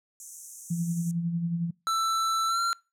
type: high-pass noise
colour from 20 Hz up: pink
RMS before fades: -41 dBFS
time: 0.2-1.11 s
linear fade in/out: 0 ms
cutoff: 6000 Hz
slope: 96 dB/octave
type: tone with tremolo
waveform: sine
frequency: 169.7 Hz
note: F3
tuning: 49 cents flat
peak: -24 dBFS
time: 0.7-1.71 s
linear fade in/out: 10 ms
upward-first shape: sine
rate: 11 Hz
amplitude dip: 50%
type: tone with pitch glide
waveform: square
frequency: 1329 to 1369.5 Hz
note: E6 to F6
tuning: +14 to -34 cents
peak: -25 dBFS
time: 1.87-2.73 s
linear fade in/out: 0 ms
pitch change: +52 cents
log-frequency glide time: 2.47-2.6 s
effects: noise-tail reverb RT60 0.3 s tail -25 dB re dry + low-pass 10000 Hz 12 dB/octave